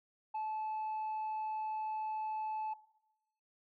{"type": "tone", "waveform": "sine", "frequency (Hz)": 867, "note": "A5", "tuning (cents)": -26, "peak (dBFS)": -33, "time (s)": [0.34, 2.74], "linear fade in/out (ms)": 10, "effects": ["noise-tail reverb RT60 0.8 s tail -17 dB re dry", "tanh soft clip ceiling -34 dBFS"]}